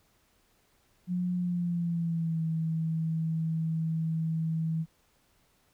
sine tone with pitch glide, 179.1 to 161.41 Hz, F3 to E3, +44 to -36 cents, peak -27 dBFS, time 1.07-4.86 s, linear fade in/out 50 ms, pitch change -180 cents, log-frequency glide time 1.35-2.43 s, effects pink hiss -68 dBFS RMS until 5.73 s

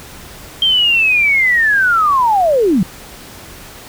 sine linear sweep, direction down, 3183 to 162.1 Hz, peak -9 dBFS, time 0.62-2.83 s, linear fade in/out 2 ms, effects pink hiss -35 dBFS RMS until 3.88 s

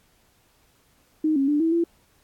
sine tone with pitch steps, 311 / 273.5 / 294.6 / 326 / 337.8 Hz, D#4 / C#4 / D4 / E4 / E4, -1 / -23 / +6 / -19 / +42 cents, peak -18 dBFS, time 1.24-1.84 s, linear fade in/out 5 ms, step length 120 ms, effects pink hiss -62 dBFS RMS until 2.23 s + AAC 64 kbps

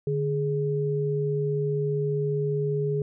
sine tone pair together, 147.5 / 417.2 Hz, D3 / G#4, +8 / +8 cents, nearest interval octave + tritone, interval 1800 cents, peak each -26 dBFS, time 0.07-3.02 s, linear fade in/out 2 ms, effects none

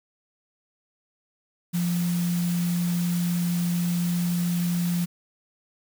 sine tone in noise, 174.2 Hz, F3, 4 cents flat, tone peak -22 dBFS, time 1.73-5.06 s, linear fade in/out 20 ms, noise white, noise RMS -37 dBFS, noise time 1.73-5.06 s, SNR +12 dB, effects none

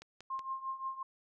click train, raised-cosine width 0.2 ms, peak -32 dBFS, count 3, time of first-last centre 0.02-0.392 s, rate 5.37 Hz
sine tone with tremolo, 1062 Hz, C6, 25 cents sharp, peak -33 dBFS, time 0.3-1.03 s, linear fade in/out 5 ms, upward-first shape triangle, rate 5.7 Hz, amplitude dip 85%
effects none

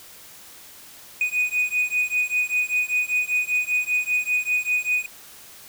triangle beating tone pair, 2480 / 2485.1 Hz, D#7 / D#7, -6 / -3 cents, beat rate 5.1 Hz, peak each -22 dBFS, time 1.21-5.06 s, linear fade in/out 2 ms, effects white hiss -45 dBFS RMS until 5.68 s

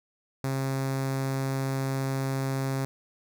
sawtooth tone with notch filter, 134.5 Hz, C3, 48 cents sharp, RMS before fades -29 dBFS, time 0.44-2.85 s, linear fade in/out 0 ms, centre 3000 Hz, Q 1.8, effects none

